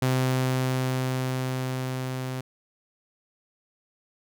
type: tone with level ramp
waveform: sawtooth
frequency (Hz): 129.3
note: C3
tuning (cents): -20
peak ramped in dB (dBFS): -17 to -26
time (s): 0.02-2.41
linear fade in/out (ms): 5
effects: none